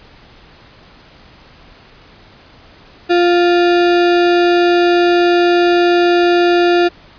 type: tone with sample-and-hold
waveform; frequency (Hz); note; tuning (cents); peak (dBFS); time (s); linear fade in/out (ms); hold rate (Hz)
sine; 349.2; F4; 0; -8; 3.09-6.89; 20; 1050
effects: pink hiss -43 dBFS RMS until 7.18 s + resampled to 11025 Hz